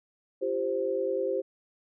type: chord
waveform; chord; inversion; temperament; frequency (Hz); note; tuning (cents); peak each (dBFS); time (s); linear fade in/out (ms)
sine; F suspended second; none; equal with one note detuned; 342.2 / 392 / 523.3; F4 / G4 / C5; -35 / 0 / 0; -35 / -30 / -29; 0.41-1.42; 20
effects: none